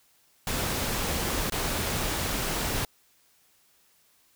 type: noise with dropouts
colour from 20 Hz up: pink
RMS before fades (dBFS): -29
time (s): 0.47-2.85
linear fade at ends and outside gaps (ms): 2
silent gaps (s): 1.499-1.521
effects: white hiss -64 dBFS RMS until 4.35 s